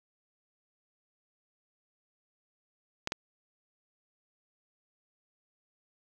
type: clicks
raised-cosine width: 0.2 ms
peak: -14 dBFS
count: 2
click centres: 3.074 / 3.121 s
effects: none